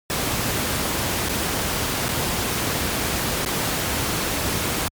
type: noise with dropouts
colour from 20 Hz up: pink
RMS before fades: -23 dBFS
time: 0.1-4.88 s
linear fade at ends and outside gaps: 0 ms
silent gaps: 1.287-1.294 / 2.083-2.09 / 3.449-3.461 s
effects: high-pass 60 Hz 12 dB/octave + MP3 96 kbps